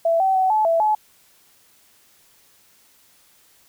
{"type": "tone with pitch steps", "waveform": "sine", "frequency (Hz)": [665, 766, 754, 862, 663, 855], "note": ["E5", "G5", "F#5", "A5", "E5", "A5"], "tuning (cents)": [15, -40, 32, -36, 10, -50], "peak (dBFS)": -15, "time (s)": [0.05, 0.95], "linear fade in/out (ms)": 5, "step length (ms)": 150, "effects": ["white hiss -56 dBFS RMS until 3.68 s"]}